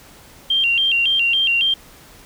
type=tone with vibrato; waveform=sine; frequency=2960 Hz; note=F#7; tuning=in tune; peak=-14 dBFS; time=0.5-1.74 s; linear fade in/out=5 ms; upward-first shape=square; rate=3.6 Hz; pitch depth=120 cents each way; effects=pink hiss -45 dBFS RMS until 2.25 s